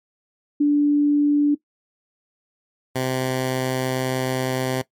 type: tone pair in turn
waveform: sine / 10% pulse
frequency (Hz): 291.6 / 129.52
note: D4 / C3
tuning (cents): -12 / -17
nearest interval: octave + major second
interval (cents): 1405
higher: first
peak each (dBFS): -13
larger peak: neither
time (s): 0.6-1.55 / 2.95-4.82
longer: second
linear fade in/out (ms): 10
effects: noise-tail reverb RT60 0.1 s tail -18 dB re dry + MP3 96 kbps